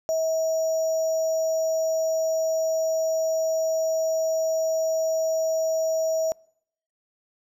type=tone with sample-and-hold; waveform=sine; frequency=644 Hz; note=E5; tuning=41 cents flat; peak=-21 dBFS; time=0.09-6.32 s; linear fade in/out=0 ms; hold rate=6300 Hz; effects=noise-tail reverb RT60 0.7 s tail -26 dB re dry + low-pass 12000 Hz 12 dB/octave